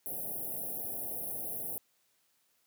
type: band-stop noise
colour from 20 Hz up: white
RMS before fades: -38 dBFS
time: 0.06-1.78 s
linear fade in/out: 0 ms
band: 800 to 10000 Hz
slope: 96 dB/octave
effects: white hiss -73 dBFS RMS until 2.66 s + high-pass 100 Hz 12 dB/octave